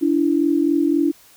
sine tone pair together, 289.5 / 333.3 Hz, D4 / E4, -25 / +19 cents, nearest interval major second, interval 244 cents, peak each -17 / -18 dBFS, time 0.01-1.12 s, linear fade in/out 20 ms, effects white hiss -50 dBFS RMS until 1.36 s

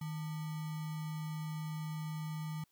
sine tone with sample-and-hold, 156 Hz, D#3, 5 cents sharp, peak -37 dBFS, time 0.01-2.64 s, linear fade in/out 5 ms, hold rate 1050 Hz, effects white hiss -75 dBFS RMS until 2.71 s

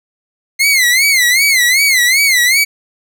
sawtooth tone with vibrato, 2093 Hz, C7, in tune, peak -5 dBFS, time 0.59-2.65 s, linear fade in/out 20 ms, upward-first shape sine, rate 2.6 Hz, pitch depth 150 cents each way, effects none

